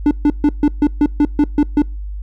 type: tone bursts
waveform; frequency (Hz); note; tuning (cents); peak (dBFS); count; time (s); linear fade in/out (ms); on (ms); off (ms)
triangle; 293.7; D4; 0; -6; 10; 0.06-1.82; 2; 50; 140
effects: noise-tail reverb RT60 0.3 s tail -26 dB re dry + added 50 Hz sine -23 dBFS peak until 2.22 s